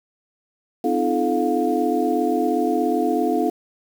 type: tone cluster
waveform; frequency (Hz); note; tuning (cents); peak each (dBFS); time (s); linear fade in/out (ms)
sine; 254.9 / 302.9 / 339.9 / 433.4 / 710; C4 / D#4 / F4 / A4 / F5; -45 / -46 / -47 / -26 / +28; -24; 0.84-3.5; 5
effects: 7-bit